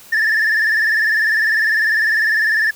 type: tone with vibrato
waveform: sine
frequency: 1760 Hz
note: A6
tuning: in tune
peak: -10 dBFS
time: 0.12-2.71 s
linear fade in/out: 10 ms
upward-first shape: square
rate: 20 Hz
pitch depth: 51 cents each way
effects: tanh soft clip ceiling -12 dBFS + white hiss -42 dBFS RMS until 2.75 s